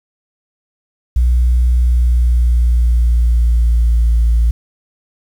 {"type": "tone with pitch glide", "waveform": "sine", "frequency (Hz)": [60.8, 57.06], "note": ["B1", "A#1"], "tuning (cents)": [-26, -36], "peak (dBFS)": -7, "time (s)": [1.16, 4.51], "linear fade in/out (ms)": 5, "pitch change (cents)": -110, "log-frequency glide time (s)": [1.74, 4.17], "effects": ["tanh soft clip ceiling -6 dBFS", "7-bit"]}